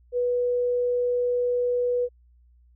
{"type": "tone", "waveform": "sine", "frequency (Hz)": 490, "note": "B4", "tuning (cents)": -14, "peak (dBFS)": -21, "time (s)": [0.12, 2.09], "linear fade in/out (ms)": 50, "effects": ["added 60 Hz sine -54 dBFS peak until 2.75 s"]}